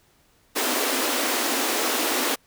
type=high-pass noise; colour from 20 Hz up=pink; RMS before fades=-24 dBFS; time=0.55-2.36 s; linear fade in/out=20 ms; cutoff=240 Hz; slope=96 dB/octave; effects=pink hiss -61 dBFS RMS until 2.46 s